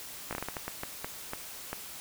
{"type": "slowing click train", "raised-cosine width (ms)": 0.5, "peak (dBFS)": -19, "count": 12, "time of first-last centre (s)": [0.31, 1.73], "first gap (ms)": 17, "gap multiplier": 1.37, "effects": ["white hiss -44 dBFS RMS until 2 s"]}